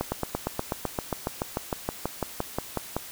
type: slowing click train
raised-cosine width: 1 ms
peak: -12 dBFS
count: 21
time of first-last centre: 0.01-2.966 s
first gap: 110 ms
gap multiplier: 1.03
effects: white hiss -42 dBFS RMS until 3.11 s